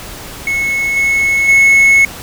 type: tone with level steps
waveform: triangle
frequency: 2192 Hz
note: C#7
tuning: 20 cents flat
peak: -11 / -8 / -3 dBFS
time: 0.47-2.05 s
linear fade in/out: 2 ms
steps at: 0.96 / 1.48 s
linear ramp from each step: 10 ms
effects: pink hiss -29 dBFS RMS until 2.22 s